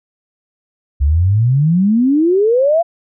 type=exponential sweep; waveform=sine; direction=up; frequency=66.6 to 698.5 Hz; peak=-9 dBFS; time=1-2.83 s; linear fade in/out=20 ms; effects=none